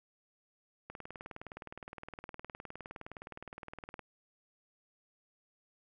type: click train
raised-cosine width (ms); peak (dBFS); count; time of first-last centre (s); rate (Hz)
0.5; -29; 61; 0.9-3.993; 19.4
effects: none